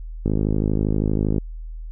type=click train; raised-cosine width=3 ms; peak=-8 dBFS; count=60; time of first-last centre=0.26-1.382 s; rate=52.6 Hz; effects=added 40 Hz sine -30 dBFS peak until 1.91 s